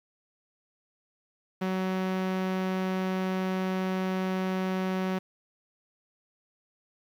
sawtooth tone, 187.3 Hz, F#3, 21 cents sharp, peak -23 dBFS, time 1.61-5.19 s, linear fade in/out 10 ms, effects low-pass 3000 Hz 12 dB/octave + 9-bit

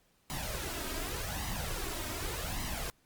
pink noise with flanger, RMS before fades -37 dBFS, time 0.3-2.9 s, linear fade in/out 0 ms, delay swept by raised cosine 1 to 3.2 ms, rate 0.86 Hz, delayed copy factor +0.65, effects pink hiss -70 dBFS RMS until 3.05 s + Opus 48 kbps

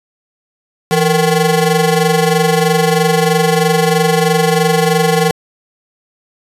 25% pulse ring-modulated tone, 311.1 Hz, D#4, in tune, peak -3 dBFS, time 0.91-5.31 s, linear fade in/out 0 ms, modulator 144 Hz, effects resampled to 32000 Hz

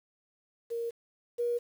sine tone pair in turn, 466.2 / 477.9 Hz, A#4 / A#4, 0 / +43 cents, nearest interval unison, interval 43 cents, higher second, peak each -31 / -27 dBFS, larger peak second, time 0.7-0.91 / 1.38-1.59 s, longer neither, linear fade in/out 20 ms, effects 9-bit

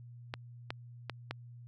clicks, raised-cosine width 0.3 ms, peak -20 dBFS, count 4, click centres 0.339 / 0.705 / 1.097 / 1.31 s, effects added 120 Hz sine -48 dBFS peak until 1.67 s

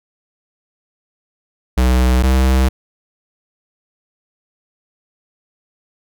square tone pair in turn, 63 / 65.07 Hz, B1 / C2, +35 / -9 cents, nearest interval minor second, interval 56 cents, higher second, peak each -11 dBFS, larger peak neither, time 1.77-2.23 / 2.23-2.69 s, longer neither, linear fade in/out 10 ms, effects none

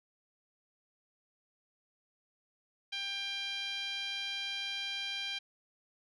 10% pulse tone with band-pass filter, 794 Hz, G5, 22 cents sharp, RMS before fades -38 dBFS, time 2.92-5.39 s, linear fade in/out 10 ms, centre 3200 Hz, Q 1.9, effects resampled to 24000 Hz

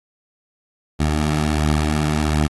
15% pulse beating tone pair, 74.6 / 76 Hz, D2 / D#2, +28 / -40 cents, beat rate 1.4 Hz, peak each -20 / -11 dBFS, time 0.99-2.48 s, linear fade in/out 20 ms, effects AAC 32 kbps

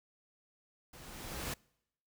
pink noise with level ramp, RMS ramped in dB -54 to -37 dBFS, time 0.93-1.54 s, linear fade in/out 5 ms, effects noise-tail reverb RT60 0.8 s tail -26 dB re dry

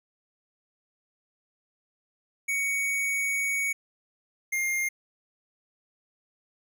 square tone pair in turn, 2237 / 2118 Hz, C#7 / C7, +15 / +21 cents, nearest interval minor second, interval 94 cents, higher first, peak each -26 dBFS, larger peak neither, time 2.48-3.73 / 4.52-4.89 s, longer first, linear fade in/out 10 ms, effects none

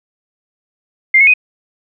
sine tone with pitch steps, 2103 / 2192 / 2501 Hz, C7 / C#7 / D#7, +8 / -20 / +8 cents, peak -5 dBFS, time 1.14-1.338 s, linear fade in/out 5 ms, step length 66 ms, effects none

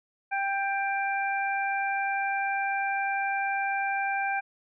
harmonic tone, 789 Hz, G5, 11 cents sharp, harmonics 1 / 2 / 3, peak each -28 / -31 / -33 dBFS, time 0.31-4.41 s, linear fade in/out 20 ms, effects none

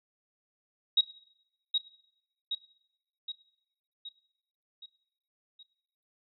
sine tone with echo, 3800 Hz, A#7, 33 cents sharp, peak -19 dBFS, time 0.97-1.01 s, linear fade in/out 5 ms, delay 770 ms, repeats 6, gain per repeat -5 dB, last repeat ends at 5.63 s, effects noise-tail reverb RT60 0.8 s tail -18 dB re dry + MP3 96 kbps

